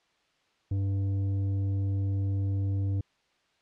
sine tone with tanh clipping, 98 Hz, G2, in tune, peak -27 dBFS, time 0.71-3.01 s, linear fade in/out 5 ms, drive 8 dB, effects white hiss -69 dBFS RMS until 3.61 s + low-pass 4000 Hz 12 dB/octave

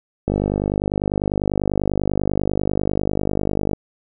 click train, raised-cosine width 2 ms, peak -6 dBFS, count 174, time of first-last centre 0.28-3.733 s, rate 50.1 Hz, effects none

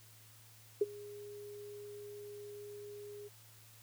sine tone with ADSR envelope, 411.7 Hz, G#4, 15 cents flat, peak -24 dBFS, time 0.81-3.29 s, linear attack 6 ms, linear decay 30 ms, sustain -22 dB, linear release 22 ms, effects added 110 Hz sine -61 dBFS peak until 3.82 s + white hiss -61 dBFS RMS until 3.82 s

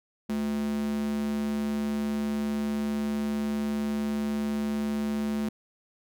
square tone with high-pass filter, 72.3 Hz, D2, 27 cents flat, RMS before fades -29 dBFS, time 0.29-5.49 s, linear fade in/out 5 ms, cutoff 220 Hz, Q 3.7, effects none

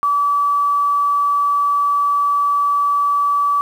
sine tone with quantisation, 1150 Hz, D6, 37 cents flat, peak -13 dBFS, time 0.03-3.61 s, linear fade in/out 0 ms, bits 7, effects none

